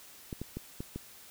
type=clicks; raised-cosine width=3 ms; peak=-24 dBFS; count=5; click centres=0.328 / 0.416 / 0.57 / 0.805 / 0.96 s; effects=white hiss -53 dBFS RMS until 1.3 s